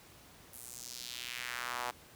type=tone with high-pass filter sweep; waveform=sawtooth; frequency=122.3 Hz; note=B2; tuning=16 cents flat; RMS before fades=-42 dBFS; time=0.53-1.91 s; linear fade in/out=5 ms; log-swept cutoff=11000 to 810 Hz; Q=1.8; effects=pink hiss -57 dBFS RMS until 2.15 s + high-pass 60 Hz 12 dB/octave